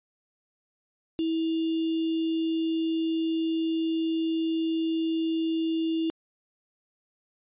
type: tone with sample-and-hold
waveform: sine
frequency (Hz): 324.6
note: E4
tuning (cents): -27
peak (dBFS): -24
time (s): 1.19-6.1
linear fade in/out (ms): 0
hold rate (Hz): 3150
effects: resampled to 8000 Hz